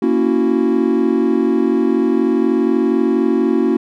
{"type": "chord", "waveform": "triangle", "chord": "F# dominant seventh", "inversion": "first", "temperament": "equal", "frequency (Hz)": [233.1, 277.2, 329.6, 370], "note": ["A#3", "C#4", "E4", "F#4"], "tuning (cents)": [0, 0, 0, 0], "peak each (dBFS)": -16, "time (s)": [0.02, 3.77], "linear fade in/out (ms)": 5, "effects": []}